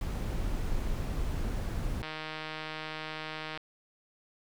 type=noise; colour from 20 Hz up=brown; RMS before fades=-32 dBFS; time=0.01-2.02 s; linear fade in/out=2 ms
type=click train; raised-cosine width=0.3 ms; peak=-22 dBFS; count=242; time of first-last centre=2.03-3.575 s; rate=156 Hz
effects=none